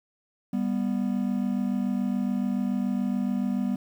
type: tone pair together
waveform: triangle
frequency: 197.97 / 245 Hz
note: G3 / B3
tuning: +17 / -14 cents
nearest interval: major third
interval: 369 cents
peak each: -25 dBFS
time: 0.53-3.76 s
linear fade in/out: 5 ms
effects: 9-bit